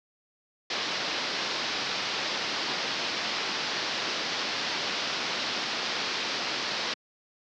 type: low-pass noise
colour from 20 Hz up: white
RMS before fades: -31 dBFS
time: 0.7-6.94 s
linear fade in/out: 5 ms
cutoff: 5300 Hz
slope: 48 dB/octave
effects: high-pass 200 Hz 12 dB/octave